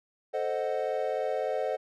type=chord; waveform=triangle; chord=A diminished seventh; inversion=none; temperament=equal with one note detuned; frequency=440 / 523.3 / 619.7 / 740 Hz; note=A4 / C5 / Eb5 / Gb5; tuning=0 / 0 / -7 / 0 cents; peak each=-32 / -30 / -31 / -33 dBFS; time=0.33-1.77 s; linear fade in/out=20 ms; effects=none